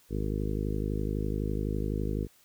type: harmonic tone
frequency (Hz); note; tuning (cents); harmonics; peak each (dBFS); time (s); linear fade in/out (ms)
51.91; G#1; 0; 1 / 2 / 3 / 4 / 5 / 6 / 7 / 8 / 9; -32 / -35 / -37 / -38 / -39 / -40 / -40 / -41 / -42; 0.09-2.28; 50
effects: white hiss -62 dBFS RMS until 2.44 s